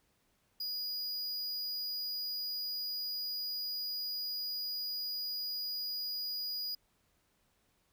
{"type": "tone", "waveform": "square", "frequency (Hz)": 4904, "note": "D#8", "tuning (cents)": -26, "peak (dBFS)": -36, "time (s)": [0.6, 6.75], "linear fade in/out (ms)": 5, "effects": ["pink hiss -74 dBFS RMS until 7.92 s"]}